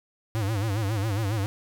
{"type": "tone with vibrato", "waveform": "square", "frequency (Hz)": 104.9, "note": "G#2", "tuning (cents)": 18, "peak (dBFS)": -25, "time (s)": [0.35, 1.46], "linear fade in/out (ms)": 0, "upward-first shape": "sine", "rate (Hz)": 7.3, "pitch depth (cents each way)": 150, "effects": []}